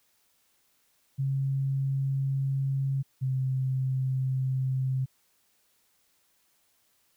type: tone pair in turn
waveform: sine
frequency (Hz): 136 / 131.22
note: C#3 / C3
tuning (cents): -33 / +5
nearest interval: minor second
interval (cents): 62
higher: first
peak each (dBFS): -25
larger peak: neither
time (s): 1.18-3.03 / 3.21-5.06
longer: neither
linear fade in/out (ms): 20
effects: white hiss -69 dBFS RMS until 7.16 s